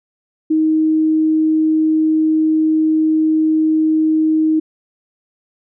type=tone; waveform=sine; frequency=314.2 Hz; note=D#4; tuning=17 cents sharp; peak=-11 dBFS; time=0.5-4.6 s; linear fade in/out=10 ms; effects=none